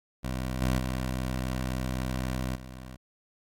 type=tone with level steps; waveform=15% pulse; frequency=63.8 Hz; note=C2; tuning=43 cents flat; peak=-24 / -18 / -23 / -35 dBFS; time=0.23-2.97 s; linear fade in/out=20 ms; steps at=0.61 / 0.78 / 2.55 s; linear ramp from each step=5 ms; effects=AAC 48 kbps